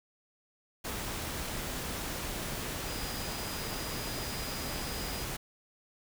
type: tone in noise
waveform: sine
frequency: 4930 Hz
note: D#8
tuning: 17 cents flat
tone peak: -45 dBFS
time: 2.87-5.25 s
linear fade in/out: 10 ms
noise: pink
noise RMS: -37 dBFS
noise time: 0.84-5.37 s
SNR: -11 dB
effects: none